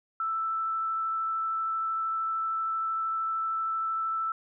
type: tone with vibrato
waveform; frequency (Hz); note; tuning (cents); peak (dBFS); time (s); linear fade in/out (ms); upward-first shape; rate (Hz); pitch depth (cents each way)
sine; 1323; E6; +6; -27; 0.2-4.32; 2; triangle; 13; 9
effects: none